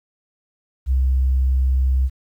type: tone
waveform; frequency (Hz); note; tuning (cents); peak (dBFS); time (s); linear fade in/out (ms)
sine; 65.41; C2; 0; -13; 0.86-2.1; 50
effects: tanh soft clip ceiling -11 dBFS + 9-bit